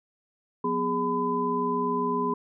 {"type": "tone cluster", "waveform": "sine", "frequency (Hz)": [180.6, 248.1, 411, 1008], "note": ["F#3", "B3", "G#4", "B5"], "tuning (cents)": [-42, 8, -18, 35], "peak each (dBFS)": [-35, -30, -29, -27], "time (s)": [0.64, 2.34], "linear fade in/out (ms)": 5, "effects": []}